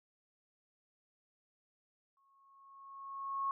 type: tone with exponential growth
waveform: sine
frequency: 1095 Hz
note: C#6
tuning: 22 cents flat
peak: -31 dBFS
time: 2.17-3.51 s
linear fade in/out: 1 ms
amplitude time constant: 290 ms
effects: none